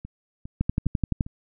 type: two click trains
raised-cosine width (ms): 5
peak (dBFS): -10 / -24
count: 8 / 4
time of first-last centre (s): 0.61-1.208 / 0.05-1.265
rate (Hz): 11.7 / 2.47
effects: none